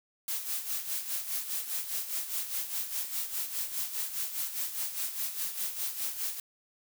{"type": "noise with tremolo", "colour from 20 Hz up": "blue", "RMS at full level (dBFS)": -32, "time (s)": [0.28, 6.4], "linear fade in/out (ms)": 2, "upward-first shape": "sine", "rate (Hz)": 4.9, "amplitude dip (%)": 65, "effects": []}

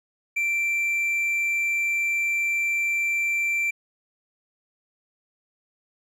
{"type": "tone", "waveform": "triangle", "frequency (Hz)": 2349, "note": "D7", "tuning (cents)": 0, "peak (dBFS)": -20, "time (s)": [0.36, 3.71], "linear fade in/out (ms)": 10, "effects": []}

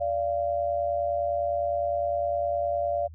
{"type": "tone pair together", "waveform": "sine", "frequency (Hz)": [580.2, 690], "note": ["D5", "F5"], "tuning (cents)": [-21, -21], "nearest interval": "minor third", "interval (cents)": 300, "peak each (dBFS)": -27, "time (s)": [0, 3.08], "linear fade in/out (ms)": 20, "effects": ["added 80 Hz sine -42 dBFS peak until 3.14 s"]}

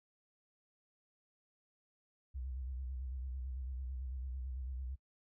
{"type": "tone with vibrato", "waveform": "sine", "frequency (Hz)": 64.3, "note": "C2", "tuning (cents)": -30, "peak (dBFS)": -39, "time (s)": [2.34, 4.96], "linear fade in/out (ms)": 20, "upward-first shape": "square", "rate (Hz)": 9, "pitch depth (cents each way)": 67, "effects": ["noise-tail reverb RT60 0.1 s tail -23 dB re dry"]}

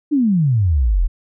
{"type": "exponential sweep", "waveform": "sine", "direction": "down", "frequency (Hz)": [310, 36.71], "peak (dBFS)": -12, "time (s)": [0.11, 1.08], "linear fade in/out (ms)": 20, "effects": []}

